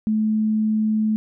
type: tone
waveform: sine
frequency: 216.4 Hz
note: A3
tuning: 29 cents flat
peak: -17 dBFS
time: 0.07-1.16 s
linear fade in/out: 0 ms
effects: none

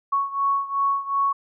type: beating tone pair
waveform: sine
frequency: 1108.7 / 1111.4 Hz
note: C#6 / C#6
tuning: 0 / +4 cents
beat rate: 2.7 Hz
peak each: -22 / -25 dBFS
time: 0.12-1.33 s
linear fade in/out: 10 ms
effects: none

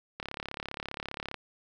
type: click train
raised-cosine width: 0.3 ms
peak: -20 dBFS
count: 41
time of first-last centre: 0.2-1.343 s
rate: 35 Hz
effects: none

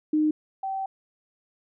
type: tone pair in turn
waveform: sine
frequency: 306.5 / 772.3 Hz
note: D#4 / G5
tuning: -26 / -26 cents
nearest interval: octave + major third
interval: 1600 cents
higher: second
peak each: -19 / -27 dBFS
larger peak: first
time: 0.13-0.31 / 0.63-0.86 s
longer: second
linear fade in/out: 5 ms
effects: none

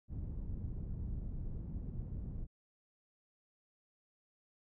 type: low-pass noise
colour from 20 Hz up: pink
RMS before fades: -41 dBFS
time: 0.08-2.47 s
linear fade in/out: 50 ms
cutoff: 150 Hz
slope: 12 dB/octave
effects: none

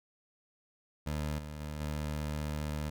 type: tone with level steps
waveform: 20% pulse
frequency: 75.3 Hz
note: D2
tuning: 44 cents sharp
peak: -28 / -36 / -33 / -29 dBFS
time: 1.06-2.9 s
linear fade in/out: 10 ms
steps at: 1.38 / 1.6 / 1.8 s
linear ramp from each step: 10 ms
effects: none

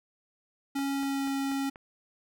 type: tone with pitch glide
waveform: square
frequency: 276.5 to 274 Hz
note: C#4 to C#4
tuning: -4 to -20 cents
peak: -29 dBFS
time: 0.75-1.7 s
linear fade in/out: 10 ms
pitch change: -16 cents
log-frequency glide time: 0.93-1.3 s
type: click train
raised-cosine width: 0.5 ms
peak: -31 dBFS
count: 5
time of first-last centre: 0.79-1.759 s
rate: 4.13 Hz
effects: none

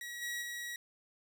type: tone with level steps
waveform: sawtooth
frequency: 1915 Hz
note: A#6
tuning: 46 cents sharp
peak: -38 / -33 / -36 dBFS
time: 0.01-0.76 s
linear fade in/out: 2 ms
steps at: 0.21 / 0.41 s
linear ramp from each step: 20 ms
effects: none

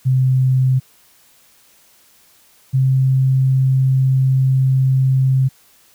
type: tone pair in turn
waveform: sine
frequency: 130 / 132.04 Hz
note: C3 / C3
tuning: -11 / +16 cents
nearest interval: unison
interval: 27 cents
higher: second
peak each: -11 dBFS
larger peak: neither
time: 0.05-0.8 / 2.73-5.49 s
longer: second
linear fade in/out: 20 ms
effects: white hiss -52 dBFS RMS until 5.94 s

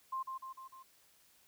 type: tone with echo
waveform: sine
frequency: 1054 Hz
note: C6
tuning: 12 cents sharp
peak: -35 dBFS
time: 0.12-0.23 s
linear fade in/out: 10 ms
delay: 150 ms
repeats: 4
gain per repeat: -4 dB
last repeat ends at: 0.83 s
effects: white hiss -67 dBFS RMS until 1.47 s

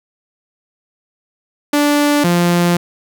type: tone pair in turn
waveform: sawtooth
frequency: 291.9 / 173.99 Hz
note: D4 / F3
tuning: -10 / -6 cents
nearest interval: major sixth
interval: 896 cents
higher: first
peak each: -7 dBFS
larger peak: neither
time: 1.73-2.24 / 2.24-2.77 s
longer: second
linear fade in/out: 5 ms
effects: none

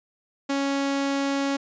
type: tone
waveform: sawtooth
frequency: 277.2 Hz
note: C#4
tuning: in tune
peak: -19 dBFS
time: 0.49-1.57 s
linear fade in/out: 10 ms
effects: resampled to 16000 Hz

